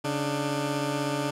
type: tone pair together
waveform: 15% pulse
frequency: 140.83 / 298 Hz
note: C#3 / D4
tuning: +28 / +25 cents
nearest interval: octave + minor second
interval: 1297 cents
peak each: -23 dBFS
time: 0.04-1.31 s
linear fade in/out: 10 ms
effects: low-pass 11000 Hz 12 dB/octave